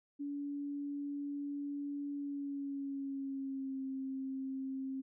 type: tone with pitch glide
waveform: sine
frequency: 285.6 to 266.5 Hz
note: D4 to C4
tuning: -48 to +32 cents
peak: -37 dBFS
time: 0.19-5.02 s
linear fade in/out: 20 ms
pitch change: -120 cents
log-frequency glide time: 2.12-3.82 s
effects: none